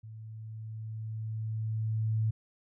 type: tone with level ramp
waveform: sine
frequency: 110 Hz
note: A2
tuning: in tune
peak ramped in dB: -43 to -25 dBFS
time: 0.03-2.31 s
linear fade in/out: 10 ms
effects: none